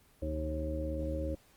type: harmonic tone with a mistuned harmonic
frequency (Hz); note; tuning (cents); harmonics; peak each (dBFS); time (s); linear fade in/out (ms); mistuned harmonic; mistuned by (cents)
77.5; D#2; -6; 1 / 2 / 3 / 4 / 5 / 7; -35 / -45 / -47 / -39 / -49 / -38; 0.22-1.35; 5; 1; -130
effects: pink hiss -64 dBFS RMS until 1.56 s + Opus 24 kbps